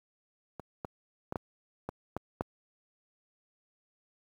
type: clicks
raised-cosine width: 1 ms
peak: -26 / -22 / -21 / -18 / -21 / -19 / -16 dBFS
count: 7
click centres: 0.597 / 0.848 / 1.324 / 1.358 / 1.89 / 2.166 / 2.409 s
effects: high-pass 60 Hz 12 dB/octave + 9-bit